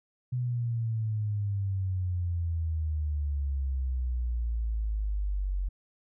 sine exponential sweep, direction down, 125.9 to 45.85 Hz, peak -27 dBFS, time 0.32-5.69 s, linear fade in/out 10 ms, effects none

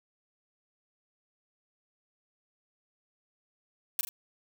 blue noise with echo, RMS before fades -27 dBFS, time 3.99-4.01 s, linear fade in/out 2 ms, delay 40 ms, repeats 2, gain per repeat -7 dB, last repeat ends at 4.09 s, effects none

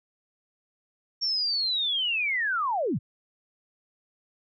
sine linear sweep, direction down, 5540 to 79.6 Hz, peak -24 dBFS, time 1.21-2.99 s, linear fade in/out 20 ms, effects none

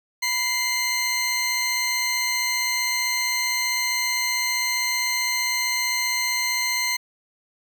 20% pulse tone pair together, 987.8 / 2091 Hz, B5 / C7, 0 / -2 cents, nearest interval octave + minor second, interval 1298 cents, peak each -25 / -17 dBFS, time 0.22-6.97 s, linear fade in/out 10 ms, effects none

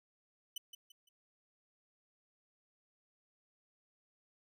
sawtooth tone with echo, 3000 Hz, F#7, 23 cents sharp, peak -36 dBFS, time 0.56-0.58 s, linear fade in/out 5 ms, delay 170 ms, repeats 3, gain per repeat -9 dB, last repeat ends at 1.09 s, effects none

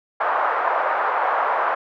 white band-pass noise, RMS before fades -21 dBFS, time 0.2-1.75 s, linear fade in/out 10 ms, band 580 to 1300 Hz, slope 24 dB/octave, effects none

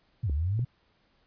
sine exponential two-way sweep, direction down then up, 130.81 to 67.1 to 130.81 Hz, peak -25 dBFS, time 0.23-0.65 s, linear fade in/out 10 ms, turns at 0.32 s
clicks, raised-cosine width 3 ms, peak -26 dBFS, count 2, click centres 0.297 / 0.593 s
effects pink hiss -68 dBFS RMS until 1.26 s + resampled to 11025 Hz

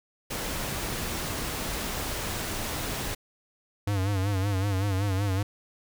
pink noise, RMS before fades -32 dBFS, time 0.3-3.15 s, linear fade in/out 10 ms
square tone with vibrato, 98 Hz, G2, in tune, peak -25 dBFS, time 3.87-5.43 s, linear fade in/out 5 ms, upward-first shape sine, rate 5.3 Hz, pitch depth 88 cents each way
effects none

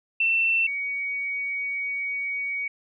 sine tone pair in turn, 2687 / 2248 Hz, E7 / C#7, +33 / +24 cents, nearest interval minor third, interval 309 cents, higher first, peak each -19 / -26 dBFS, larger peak first, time 0.2-0.67 / 0.67-2.68 s, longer second, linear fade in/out 5 ms, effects none

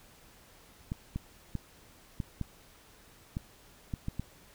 clicks, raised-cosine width 5 ms, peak -21 dBFS, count 9, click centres 0.919 / 1.16 / 1.553 / 2.202 / 2.413 / 3.369 / 3.938 / 4.084 / 4.196 s, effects pink hiss -58 dBFS RMS until 4.54 s

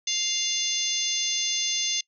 harmonic tone with a mistuned harmonic, 698.5 Hz, F5, in tune, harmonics 3 / 4 / 5 / 6 / 7 / 8 / 9, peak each -37 / -32 / -29 / -34 / -34 / -38 / -28 dBFS, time 0.07-2.01 s, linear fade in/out 5 ms, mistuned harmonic 8, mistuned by -47 cents, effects noise-tail reverb RT60 0.1 s tail -24 dB re dry

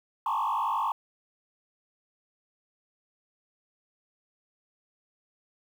sine tone with frequency modulation, 993 Hz, B5, 9 cents sharp, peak -24 dBFS, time 0.26-0.92 s, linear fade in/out 2 ms, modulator 50.9 Hz, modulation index 3, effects tanh soft clip ceiling -22 dBFS + 9-bit

